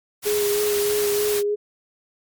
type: noise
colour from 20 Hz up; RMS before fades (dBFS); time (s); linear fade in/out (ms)
white; -27; 0.22-1.43; 50
type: tone with vibrato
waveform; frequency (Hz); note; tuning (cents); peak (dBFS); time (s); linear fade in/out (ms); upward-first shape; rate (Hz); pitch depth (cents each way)
sine; 414.2; G#4; -5; -19; 0.25-1.56; 20; sine; 3.2; 20
effects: MP3 96 kbps